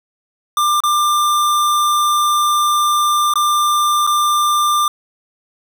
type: tone with dropouts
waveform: square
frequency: 1192 Hz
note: D6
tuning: 25 cents sharp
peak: -13 dBFS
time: 0.57-4.88 s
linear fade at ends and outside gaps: 2 ms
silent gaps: 0.804-0.836 / 3.338-3.356 / 4.067-4.073 s
effects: none